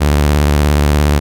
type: tone with vibrato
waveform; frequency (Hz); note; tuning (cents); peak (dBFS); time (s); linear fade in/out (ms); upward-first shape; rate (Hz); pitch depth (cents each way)
sawtooth; 73.42; D2; 0; -5; 0-1.2; 20; sine; 17; 87
effects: none